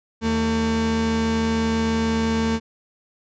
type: tone pair together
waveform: 35% pulse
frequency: 79.73 / 225.5 Hz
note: D#2 / A3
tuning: +43 / +43 cents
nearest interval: octave + tritone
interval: 1800 cents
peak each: -26 / -18 dBFS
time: 0.21-2.6 s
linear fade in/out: 50 ms
effects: resampled to 16000 Hz

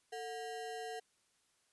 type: ring-modulated tone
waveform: square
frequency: 588 Hz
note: D5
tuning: 2 cents sharp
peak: -39 dBFS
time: 0.12-1 s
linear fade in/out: 10 ms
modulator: 142 Hz
effects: white hiss -75 dBFS RMS until 1.72 s + resampled to 24000 Hz

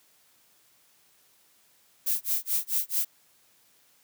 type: noise with tremolo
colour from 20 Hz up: violet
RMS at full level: -25 dBFS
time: 2.06-3.05 s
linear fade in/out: 10 ms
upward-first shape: sine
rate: 4.6 Hz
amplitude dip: 100%
effects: white hiss -63 dBFS RMS until 4.03 s + high-pass 80 Hz 12 dB/octave

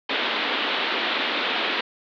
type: band-pass noise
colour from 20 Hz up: white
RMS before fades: -25 dBFS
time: 0.09-1.81 s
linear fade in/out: 5 ms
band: 220 to 3800 Hz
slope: 48 dB/octave
effects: none

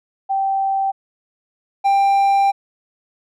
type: tone pair in turn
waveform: sine / triangle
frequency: 779 / 791.2 Hz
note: G5 / G5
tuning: -11 / +16 cents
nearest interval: unison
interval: 27 cents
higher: second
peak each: -16 / -10 dBFS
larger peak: second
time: 0.29-0.92 / 1.84-2.52 s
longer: second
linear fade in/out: 20 ms
effects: none

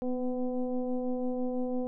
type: tone with frequency modulation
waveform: sine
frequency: 250 Hz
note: B3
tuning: 21 cents sharp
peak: -28 dBFS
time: 0.02-1.87 s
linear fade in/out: 0 ms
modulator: 253 Hz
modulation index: 1.2
effects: none

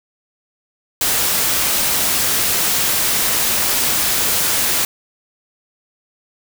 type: noise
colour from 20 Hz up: white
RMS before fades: -17 dBFS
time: 1.01-4.85 s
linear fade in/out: 2 ms
effects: none

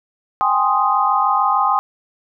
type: chord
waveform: sine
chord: Ab major seventh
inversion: third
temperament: equal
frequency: 784 / 830.6 / 1046.5 / 1244.5 Hz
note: G5 / Ab5 / C6 / Eb6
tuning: 0 / 0 / 0 / 0 cents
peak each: -20 / -20 / -18 / -18 dBFS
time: 0.41-1.79 s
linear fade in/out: 0 ms
effects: none

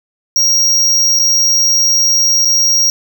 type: tone with dropouts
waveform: square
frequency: 5630 Hz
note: F8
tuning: 13 cents sharp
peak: -9 dBFS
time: 0.36-2.9 s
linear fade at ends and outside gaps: 1 ms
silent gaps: 1.19-1.196 / 2.449-2.454 s
effects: none

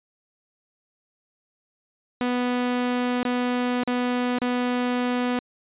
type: tone with dropouts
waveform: sawtooth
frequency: 246.9 Hz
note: B3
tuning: in tune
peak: -18 dBFS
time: 2.21-5.39 s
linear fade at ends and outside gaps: 0 ms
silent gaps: 3.23-3.252 / 3.835-3.876 / 4.386-4.417 s
effects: resampled to 8000 Hz

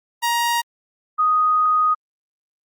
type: tone pair in turn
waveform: sawtooth / sine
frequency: 942 / 1245.6 Hz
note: A#5 / D#6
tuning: +18 / +2 cents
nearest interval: perfect fourth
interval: 484 cents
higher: second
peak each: -14 dBFS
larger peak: neither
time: 0.22-0.62 / 1.18-1.95 s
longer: second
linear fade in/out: 20 ms
effects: Opus 48 kbps

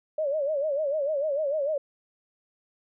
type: tone with vibrato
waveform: sine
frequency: 587.3 Hz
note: D5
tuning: in tune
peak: -24 dBFS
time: 0.18-1.78 s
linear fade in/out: 5 ms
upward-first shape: sine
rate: 6.7 Hz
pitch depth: 130 cents each way
effects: none

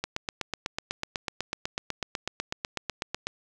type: click train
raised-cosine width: 0.2 ms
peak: -12 dBFS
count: 27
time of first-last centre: 0.04-3.27 s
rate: 8.05 Hz
effects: none

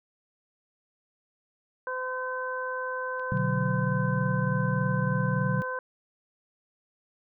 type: harmonic tone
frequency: 511 Hz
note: C5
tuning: 41 cents flat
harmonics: 1 / 2 / 3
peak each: -34 / -34 / -34 dBFS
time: 1.87-5.79 s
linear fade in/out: 2 ms
type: clicks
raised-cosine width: 0.3 ms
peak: -36 dBFS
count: 2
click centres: 3.196 / 3.373 s
type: chord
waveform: sine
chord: B minor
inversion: none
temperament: equal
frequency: 123.47 / 146.83 / 185 Hz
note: B2 / D3 / F#3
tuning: 0 / 0 / 0 cents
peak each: -29 dBFS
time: 3.32-5.62 s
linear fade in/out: 0 ms
effects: none

